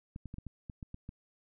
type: clicks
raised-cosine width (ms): 5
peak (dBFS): -30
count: 9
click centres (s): 0.161 / 0.257 / 0.341 / 0.384 / 0.467 / 0.698 / 0.828 / 0.944 / 1.091
effects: none